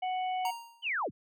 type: harmonic tone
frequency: 741 Hz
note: F#5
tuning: 2 cents sharp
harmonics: 1 / 3 / 4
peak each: -30 / -44 / -46 dBFS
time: 0.02-0.51 s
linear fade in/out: 10 ms
type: tone with exponential decay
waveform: square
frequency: 932.3 Hz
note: A#5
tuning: in tune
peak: -31 dBFS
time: 0.45-0.89 s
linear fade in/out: 2 ms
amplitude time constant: 95 ms
type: linear sweep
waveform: sine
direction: down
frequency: 3144 to 40.57 Hz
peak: -29 dBFS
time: 0.82-1.11 s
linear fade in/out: 50 ms
effects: none